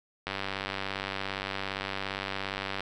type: click train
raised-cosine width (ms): 0.3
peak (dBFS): -16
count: 248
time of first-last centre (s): 0.27-2.806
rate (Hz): 97.4
effects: none